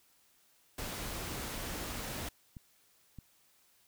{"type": "noise", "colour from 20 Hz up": "pink", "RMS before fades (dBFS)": -40, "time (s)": [0.78, 2.29], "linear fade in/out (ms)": 5}
{"type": "clicks", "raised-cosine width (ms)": 5, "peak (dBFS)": -34, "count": 2, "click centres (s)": [2.568, 3.187]}
{"effects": ["white hiss -68 dBFS RMS until 3.87 s"]}